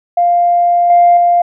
sine tone with level steps, 698.5 Hz, F5, in tune, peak -7 / -3 / -6 dBFS, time 0.17-1.42 s, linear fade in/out 5 ms, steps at 0.9 / 1.17 s, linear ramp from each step 2 ms, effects tanh soft clip ceiling 0 dBFS

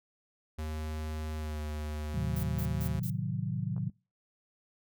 square tone with pitch glide, 77.6 to 75.7 Hz, D#2 to D#2, -4 to -47 cents, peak -35 dBFS, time 0.58-3 s, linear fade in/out 10 ms, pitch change -43 cents, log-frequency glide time 1.37-1.6 s
sine chord, A diminished seventh, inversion none, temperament equal, 110 / 130.81 / 155.56 / 185 Hz, A2 / C3 / Eb3 / Gb3, 0 / 0 / 0 / 0 cents, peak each -36 dBFS, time 2.14-3.9 s, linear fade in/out 5 ms
violet noise bursts, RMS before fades -43 dBFS, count 4, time 2.36-3.102 s, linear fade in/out 5 ms, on 73 ms, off 150 ms
clicks, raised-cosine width 1 ms, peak -38 dBFS, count 2, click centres 3.765 / 3.78 s
effects noise-tail reverb RT60 0.3 s tail -24 dB re dry

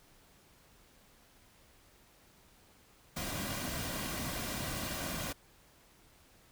pink noise with comb filter, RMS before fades -38 dBFS, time 3.16-5.33 s, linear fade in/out 10 ms, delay 2.3 ms, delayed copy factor -0.5, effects pink hiss -63 dBFS RMS until 6.51 s

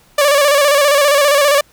sawtooth tone with vibrato, 573 Hz, D5, 43 cents flat, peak -5 dBFS, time 0.18-1.61 s, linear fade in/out 5 ms, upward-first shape square, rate 15 Hz, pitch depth 53 cents each way, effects pink hiss -50 dBFS RMS until 1.72 s

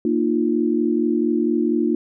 sine chord, Bb suspended fourth, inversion none, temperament equal with one note detuned, 233.1 / 304.9 / 349.2 Hz, Bb3 / Eb4 / F4, 0 / -35 / 0 cents, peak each -21 dBFS, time 0.05-1.95 s, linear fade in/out 2 ms, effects none

